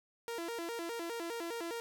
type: tone with vibrato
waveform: sawtooth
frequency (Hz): 396.3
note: G4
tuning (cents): +19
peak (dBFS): -34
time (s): 0.28-1.8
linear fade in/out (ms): 0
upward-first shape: square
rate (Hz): 4.9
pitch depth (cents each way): 280
effects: none